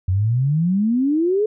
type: exponential sweep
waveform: sine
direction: up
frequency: 89 to 437.7 Hz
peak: -15 dBFS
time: 0.08-1.46 s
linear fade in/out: 5 ms
effects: none